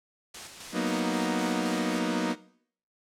white noise with tremolo, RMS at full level -40 dBFS, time 0.34-1.99 s, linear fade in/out 5 ms, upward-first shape square, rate 3.8 Hz, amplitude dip 40%
sawtooth chord, B major seventh, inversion second, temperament equal, 185 / 233.1 / 246.9 / 311.1 Hz, F#3 / A#3 / B3 / D#4, 0 / 0 / 0 / 0 cents, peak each -28 dBFS, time 0.72-2.36 s, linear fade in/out 50 ms
effects noise-tail reverb RT60 0.6 s tail -19 dB re dry + low-pass 8000 Hz 12 dB/octave

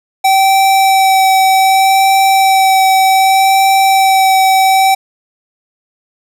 square tone with vibrato, 770 Hz, G5, 31 cents flat, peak -7 dBFS, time 0.24-4.95 s, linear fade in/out 10 ms, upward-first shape sine, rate 0.65 Hz, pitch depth 12 cents each way, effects none

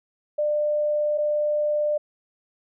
sine tone pair in turn, 597 / 597 Hz, D5 / D5, +28 / +28 cents, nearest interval unison, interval 0 cents, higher neither, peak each -20 / -20 dBFS, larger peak neither, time 0.38-1.18 / 1.18-1.98 s, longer neither, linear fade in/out 10 ms, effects none

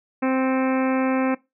harmonic tone with a mistuned harmonic, 261.6 Hz, C4, in tune, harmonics 1 / 2 / 3 / 4 / 5 / 6 / 7 / 8 / 9 / 10, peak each -20 / -26 / -30 / -32 / -34 / -36 / -37 / -38 / -39 / -40 dBFS, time 0.22-1.35 s, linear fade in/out 10 ms, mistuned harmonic 8, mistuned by +53 cents, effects noise-tail reverb RT60 0.2 s tail -19 dB re dry

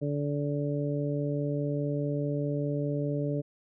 harmonic tone, 144.8 Hz, D3, 24 cents flat, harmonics 1 / 2 / 3 / 4, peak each -30 / -33 / -35 / -36 dBFS, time 0.01-3.42 s, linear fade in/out 20 ms, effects none

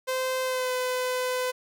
sawtooth tone with pitch glide, 517 to 505.5 Hz, C5 to B4, -21 to +40 cents, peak -22 dBFS, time 0.07-1.52 s, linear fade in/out 20 ms, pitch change -39 cents, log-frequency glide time 0.43-0.73 s, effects none

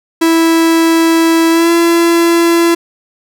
45% pulse tone with pitch glide, 328.7 to 337.9 Hz, E4 to E4, -5 to +43 cents, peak -7 dBFS, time 0.21-2.75 s, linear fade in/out 10 ms, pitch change +48 cents, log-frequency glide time 1.51-1.71 s, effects none

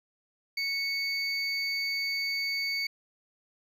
triangle tone pair together, 2211 / 4578 Hz, C#7 / D8, -5 / -45 cents, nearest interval octave + minor second, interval 1260 cents, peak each -29 / -31 dBFS, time 0.57-2.87 s, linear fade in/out 5 ms, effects none

